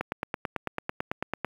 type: click train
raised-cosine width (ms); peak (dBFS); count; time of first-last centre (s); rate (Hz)
0.5; -13; 14; 0.01-1.446; 9.05
effects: high-pass 100 Hz 12 dB/octave + 8-bit